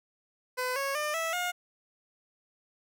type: tone with pitch steps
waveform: 15% pulse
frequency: 505 / 550.7 / 600.5 / 654.9 / 714.2 Hz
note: B4 / C#5 / D5 / E5 / F5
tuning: +39 / -11 / +38 / -11 / +39 cents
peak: -23 dBFS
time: 0.57-1.52 s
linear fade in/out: 20 ms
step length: 190 ms
effects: none